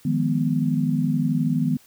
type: chord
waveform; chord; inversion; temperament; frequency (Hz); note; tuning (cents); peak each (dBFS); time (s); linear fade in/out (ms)
sine; F half-diminished seventh; third; equal; 155.56 / 174.61 / 207.7 / 246.9; Eb3 / F3 / Ab3 / Cb4; 0 / 0 / 0 / 0; -23 / -27 / -27 / -23; 0.05-1.77; 5
effects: white hiss -54 dBFS RMS until 1.86 s